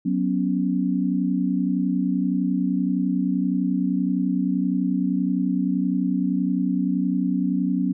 sine chord, F# suspended fourth, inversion none, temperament just, 185 / 246.7 / 277.5 Hz, F#3 / B3 / C#4, 0 / -2 / +2 cents, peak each -23 / -25 / -24 dBFS, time 0.05-7.93 s, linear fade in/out 10 ms, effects none

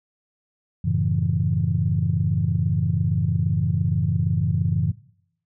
sine chord, F# minor seventh, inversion none, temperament equal, 92.5 / 110 / 138.59 / 164.81 Hz, F#2 / A2 / C#3 / E3, 0 / 0 / 0 / 0 cents, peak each -24 dBFS, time 0.84-4.92 s, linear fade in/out 10 ms, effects noise-tail reverb RT60 0.7 s tail -20 dB re dry + tanh soft clip ceiling -8 dBFS

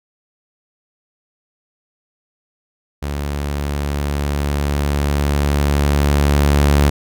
sawtooth tone with level ramp, 71.9 Hz, D2, 36 cents flat, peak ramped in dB -17 to -6 dBFS, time 3.02-6.9 s, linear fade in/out 10 ms, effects none

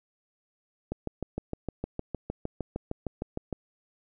click train, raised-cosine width 2 ms, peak -18 dBFS, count 18, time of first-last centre 0.92-3.527 s, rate 6.52 Hz, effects none

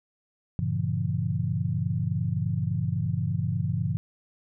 sine chord, G diminished seventh, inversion none, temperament just, 98 / 117.6 / 141.12 / 169.34 Hz, G2 / Bb2 / Db3 / Fb3, 0 / +16 / +31 / +47 cents, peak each -30 dBFS, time 0.59-3.97 s, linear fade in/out 0 ms, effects none

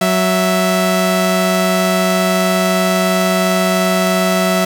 sawtooth tone pair together, 185.54 / 659.3 Hz, F#3 / E5, +5 / 0 cents, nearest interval octave + minor seventh, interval 2195 cents, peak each -11 dBFS, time 0.01-4.65 s, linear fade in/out 5 ms, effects none

